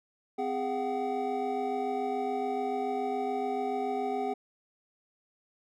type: tone cluster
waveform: triangle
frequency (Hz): 257.3 / 410.7 / 712 / 759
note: C4 / G#4 / F5 / F#5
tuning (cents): -29 / -19 / +33 / +44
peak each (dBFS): -35 / -31 / -37 / -31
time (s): 0.38-4.34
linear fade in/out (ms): 10
effects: none